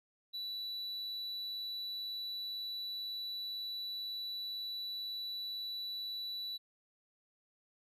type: tone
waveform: triangle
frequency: 3951 Hz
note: B7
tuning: in tune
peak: -37 dBFS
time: 0.33-6.58 s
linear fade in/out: 20 ms
effects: resampled to 32000 Hz

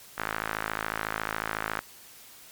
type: tone with band-pass filter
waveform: sawtooth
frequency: 54 Hz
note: A1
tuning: 32 cents flat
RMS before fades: -33 dBFS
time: 0.17-1.81 s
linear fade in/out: 20 ms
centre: 1500 Hz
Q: 2
effects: white hiss -50 dBFS RMS until 2.51 s + MP3 96 kbps

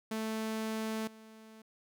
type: tone with level steps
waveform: sawtooth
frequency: 220 Hz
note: A3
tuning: in tune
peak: -30 / -48 dBFS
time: 0.11-1.62 s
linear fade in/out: 5 ms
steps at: 1.07 s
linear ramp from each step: 5 ms
effects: none

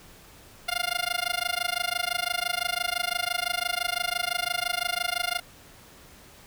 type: tone with amplitude modulation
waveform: 10% pulse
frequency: 705 Hz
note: F5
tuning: 16 cents sharp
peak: -14 dBFS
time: 0.68-5.4 s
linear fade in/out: 10 ms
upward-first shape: sine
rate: 25.9 Hz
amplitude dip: 100%
effects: pink hiss -51 dBFS RMS until 6.46 s

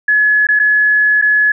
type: tone with dropouts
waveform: sine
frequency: 1700 Hz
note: G#6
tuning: 40 cents sharp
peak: -8 dBFS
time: 0.08-1.52 s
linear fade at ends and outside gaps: 5 ms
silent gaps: 0.47-0.487 / 0.592-0.597 / 1.215-1.222 s
effects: none

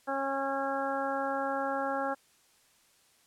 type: harmonic tone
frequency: 273.1 Hz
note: C#4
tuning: 26 cents flat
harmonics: 1 / 2 / 3 / 4 / 5 / 6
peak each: -38 / -34 / -34 / -40 / -37 / -40 dBFS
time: 0.07-2.15 s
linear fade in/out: 20 ms
effects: white hiss -65 dBFS RMS until 3.26 s + low-pass 11000 Hz 12 dB/octave

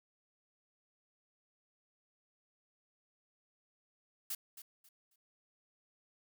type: noise with echo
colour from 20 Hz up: blue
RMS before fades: -39 dBFS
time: 4.3-4.35 s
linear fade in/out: 5 ms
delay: 270 ms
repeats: 3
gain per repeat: -12 dB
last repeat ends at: 5.16 s
effects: none

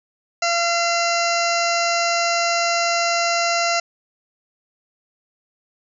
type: harmonic tone with a mistuned harmonic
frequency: 684 Hz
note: F5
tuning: 36 cents flat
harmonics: 1 / 2 / 3 / 4 / 6 / 7 / 8 / 9 / 10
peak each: -21 / -24 / -26 / -27 / -29 / -29 / -30 / -31 / -31 dBFS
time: 0.42-3.8 s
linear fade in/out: 5 ms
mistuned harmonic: 7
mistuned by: +17 cents
effects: none

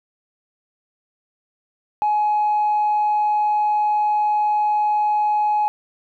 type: tone with tanh clipping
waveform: triangle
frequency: 842 Hz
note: G#5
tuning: 24 cents sharp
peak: -16 dBFS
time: 2.02-5.68 s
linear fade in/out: 0 ms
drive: 5 dB
effects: none

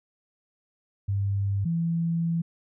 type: tone pair in turn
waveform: sine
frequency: 99.4 / 167.17 Hz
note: G2 / E3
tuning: +25 / +25 cents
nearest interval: major sixth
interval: 900 cents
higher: second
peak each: -23 dBFS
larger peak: neither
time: 1.08-1.65 / 1.65-2.42 s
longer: second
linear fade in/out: 10 ms
effects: none

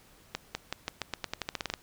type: accelerating click train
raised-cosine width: 0.2 ms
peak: -14 dBFS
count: 15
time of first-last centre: 0.35-1.738 s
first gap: 200 ms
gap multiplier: 0.88
effects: pink hiss -59 dBFS RMS until 1.82 s

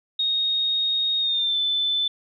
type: tone with pitch glide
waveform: sine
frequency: 3729 to 3520 Hz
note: A#7 to A7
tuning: 0 to 0 cents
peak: -20 dBFS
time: 0.19-2.08 s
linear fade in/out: 5 ms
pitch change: -100 cents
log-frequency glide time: 1.19-1.58 s
effects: none

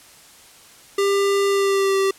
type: tone with pitch glide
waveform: square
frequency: 397.9 to 388.8 Hz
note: G4 to G4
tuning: +26 to -14 cents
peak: -17 dBFS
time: 0.98-2.11 s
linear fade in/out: 5 ms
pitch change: -40 cents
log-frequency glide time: 1.48-1.97 s
effects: white hiss -47 dBFS RMS until 2.18 s + low-pass 11000 Hz 12 dB/octave

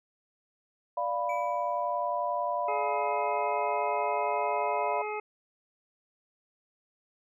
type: chord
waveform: sine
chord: B diminished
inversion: first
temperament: equal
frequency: 587.3 / 698.5 / 987.8 Hz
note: D5 / F5 / B5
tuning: 0 / 0 / 0 cents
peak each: -33 / -32 / -31 dBFS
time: 0.97-5.02 s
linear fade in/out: 5 ms
type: tone with exponential decay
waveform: triangle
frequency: 2300 Hz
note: D7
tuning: 37 cents flat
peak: -35 dBFS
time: 1.29-2.08 s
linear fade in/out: 5 ms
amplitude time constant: 170 ms
type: harmonic tone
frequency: 423.2 Hz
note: G#4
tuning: 33 cents sharp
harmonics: 1 / 2 / 3 / 5 / 6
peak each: -35 / -36 / -40 / -42 / -42 dBFS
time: 2.68-5.2 s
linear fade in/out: 5 ms
effects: none

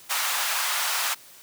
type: high-pass noise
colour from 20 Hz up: pink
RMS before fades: -26 dBFS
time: 0.09-1.15 s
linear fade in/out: 20 ms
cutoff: 860 Hz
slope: 24 dB/octave
effects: white hiss -49 dBFS RMS until 1.42 s + high-pass 100 Hz 12 dB/octave

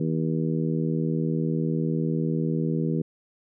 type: harmonic tone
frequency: 80 Hz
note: D#2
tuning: 49 cents sharp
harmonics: 2 / 3 / 4 / 5 / 6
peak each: -25 / -29 / -31 / -33 / -35 dBFS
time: 0-3.02 s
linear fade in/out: 5 ms
effects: none

